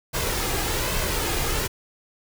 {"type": "noise with flanger", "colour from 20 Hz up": "pink", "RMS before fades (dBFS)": -25, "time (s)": [0.13, 1.68], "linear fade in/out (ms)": 20, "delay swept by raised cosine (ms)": [1.9, 2.46], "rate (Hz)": 1.2, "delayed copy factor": 0.5, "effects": []}